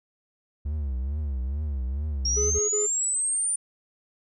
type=tone with vibrato; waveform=triangle; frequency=69.3 Hz; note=C#2; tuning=in tune; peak=-24 dBFS; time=0.65-2.59 s; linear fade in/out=10 ms; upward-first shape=triangle; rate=2.3 Hz; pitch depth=210 cents each way
type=linear sweep; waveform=sine; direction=up; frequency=5540 to 9260 Hz; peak=-23 dBFS; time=2.25-3.56 s; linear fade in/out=5 ms
type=tone bursts; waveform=triangle; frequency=419.9 Hz; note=G#4; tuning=19 cents sharp; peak=-24 dBFS; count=3; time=2.36-2.87 s; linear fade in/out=20 ms; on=150 ms; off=30 ms
effects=none